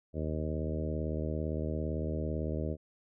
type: harmonic tone with a mistuned harmonic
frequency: 77.78 Hz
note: D#2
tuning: in tune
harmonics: 1 / 2 / 3 / 4 / 5 / 6 / 7 / 8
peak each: -35 / -38 / -40 / -41 / -42 / -43 / -43 / -44 dBFS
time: 0.13-2.77 s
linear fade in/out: 50 ms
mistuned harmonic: 1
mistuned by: +17 cents
effects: none

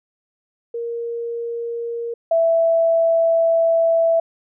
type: tone pair in turn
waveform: sine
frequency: 467.8 / 661.6 Hz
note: A#4 / E5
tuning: +6 / +6 cents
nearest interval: tritone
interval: 600 cents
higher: second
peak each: -23 / -13 dBFS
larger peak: second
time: 0.74-2.14 / 2.31-4.2 s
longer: second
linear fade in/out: 5 ms
effects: none

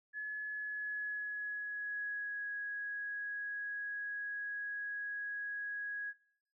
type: tone with pitch glide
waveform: sine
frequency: 1704 to 1661.2 Hz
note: G#6 to G#6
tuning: +44 to 0 cents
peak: -37 dBFS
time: 0.13-6.14 s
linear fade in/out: 50 ms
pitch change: -44 cents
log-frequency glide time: 0.46-2.52 s
effects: noise-tail reverb RT60 0.6 s tail -19 dB re dry

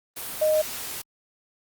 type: tone in noise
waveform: sine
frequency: 618 Hz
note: D#5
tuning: 12 cents flat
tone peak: -18 dBFS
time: 0.41-0.62 s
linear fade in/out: 10 ms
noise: white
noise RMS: -34 dBFS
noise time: 0.16-1.02 s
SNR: +13 dB
effects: Opus 32 kbps

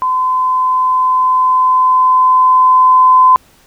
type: tone with level ramp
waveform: sine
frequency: 1022 Hz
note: C6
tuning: 41 cents flat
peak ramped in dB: -11 to -3 dBFS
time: 0.02-3.36 s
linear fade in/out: 0 ms
effects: pink hiss -48 dBFS RMS until 3.66 s

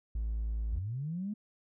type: tone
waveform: triangle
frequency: 55 Hz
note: A1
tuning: in tune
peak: -28 dBFS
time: 0.15-0.79 s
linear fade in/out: 5 ms
type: linear sweep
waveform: sine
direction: up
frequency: 70.4 to 216.2 Hz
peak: -33 dBFS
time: 0.72-1.34 s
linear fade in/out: 10 ms
effects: tanh soft clip ceiling -26 dBFS

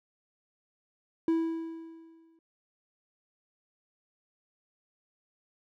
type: tone with exponential decay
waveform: triangle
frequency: 327.7 Hz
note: E4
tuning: 10 cents flat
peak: -20 dBFS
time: 1.28-2.39 s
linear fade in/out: 2 ms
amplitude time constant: 240 ms
effects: none

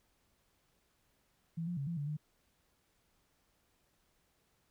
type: tone with pitch steps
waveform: sine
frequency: 165.4 / 175.4 / 139 / 169.5 / 144.2 / 151 Hz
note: E3 / F3 / C#3 / E3 / D3 / D3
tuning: +6 / +8 / +5 / +49 / -31 / +48 cents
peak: -35 dBFS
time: 1.57-2.17 s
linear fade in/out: 10 ms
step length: 100 ms
effects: pink hiss -75 dBFS RMS until 4.7 s

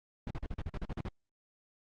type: noise bursts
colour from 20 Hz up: brown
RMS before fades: -36 dBFS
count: 11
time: 0.27-1.086 s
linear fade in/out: 2 ms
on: 36 ms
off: 42 ms
effects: low-pass 4000 Hz 12 dB/octave + Opus 48 kbps

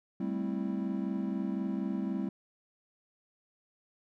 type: chord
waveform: triangle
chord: A minor seventh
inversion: third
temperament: equal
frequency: 196 / 220 / 261.6 / 329.6 Hz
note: G3 / A3 / C4 / E4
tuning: 0 / 0 / 0 / 0 cents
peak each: -32 / -36 / -35 / -37 dBFS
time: 0.2-2.29 s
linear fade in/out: 5 ms
effects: none

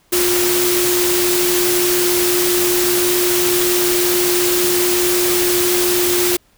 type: tone in noise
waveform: sine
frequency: 355.8 Hz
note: F4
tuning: 32 cents sharp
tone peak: -16 dBFS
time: 0.12-6.37 s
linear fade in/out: 10 ms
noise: white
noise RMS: -18 dBFS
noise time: 0.12-6.37 s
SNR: -1 dB
effects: pink hiss -56 dBFS RMS until 6.57 s

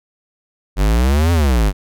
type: exponential two-way sweep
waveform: square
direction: up then down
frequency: 46.25 to 87.31 to 46.25 Hz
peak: -12 dBFS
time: 0.76-1.73 s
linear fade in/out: 50 ms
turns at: 1.32 s
effects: none

